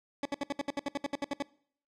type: tone bursts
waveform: 20% pulse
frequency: 283.1 Hz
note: C#4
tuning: 37 cents sharp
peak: -25 dBFS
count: 14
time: 0.23-1.424 s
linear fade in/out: 2 ms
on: 24 ms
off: 66 ms
effects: noise-tail reverb RT60 0.6 s tail -23 dB re dry + low-pass 6000 Hz 12 dB/octave